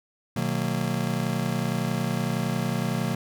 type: chord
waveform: square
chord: B major seventh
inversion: none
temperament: just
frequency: 123.47 / 154.34 / 185.21 / 231.5 Hz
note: B2 / D#3 / F#3 / A#3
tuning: 0 / -14 / +2 / -12 cents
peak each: -31 dBFS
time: 0.36-3.15 s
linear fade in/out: 5 ms
effects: none